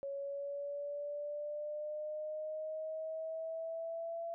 sine exponential sweep, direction up, 554.4 to 675 Hz, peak -38 dBFS, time 0.03-4.34 s, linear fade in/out 0 ms, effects none

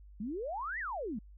sine exponential two-way sweep, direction up then down, 194.2 to 2043 to 194.2 Hz, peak -35 dBFS, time 0.2-1.19 s, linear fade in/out 5 ms, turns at 0.79 s, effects added 50 Hz sine -51 dBFS peak until 1.37 s

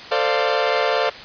sawtooth chord, D minor seventh, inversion second, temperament equal with one note detuned, 446.4 / 523.3 / 587.3 / 698.5 Hz, A4 / C5 / D5 / F5, +25 / 0 / 0 / 0 cents, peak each -19 dBFS, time 0.11-1.1 s, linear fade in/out 10 ms, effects white hiss -36 dBFS RMS until 1.24 s + resampled to 11025 Hz

